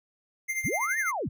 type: tone with tremolo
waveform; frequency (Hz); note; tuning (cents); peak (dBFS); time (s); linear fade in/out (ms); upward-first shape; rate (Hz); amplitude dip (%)
square; 2098; C7; +4; -26; 0.48-1.12; 20; triangle; 12; 75
type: linear two-way sweep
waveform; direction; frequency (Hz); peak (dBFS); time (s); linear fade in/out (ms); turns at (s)
sine; up then down; 54.5 to 1888 to 54.5; -28; 0.64-1.29; 10; 0.98
effects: none